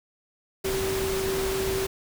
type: tone in noise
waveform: sine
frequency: 384.5 Hz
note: G4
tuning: 33 cents flat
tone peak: -26 dBFS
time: 0.64-1.87 s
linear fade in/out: 10 ms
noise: pink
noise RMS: -31 dBFS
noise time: 0.64-1.87 s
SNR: +2 dB
effects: none